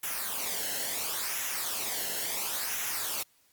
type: noise with flanger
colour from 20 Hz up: white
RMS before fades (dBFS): -33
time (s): 0.03-3.23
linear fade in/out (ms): 5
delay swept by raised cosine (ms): 0.22 to 0.85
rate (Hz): 0.72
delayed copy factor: -0.6
effects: white hiss -66 dBFS RMS until 3.52 s + Opus 32 kbps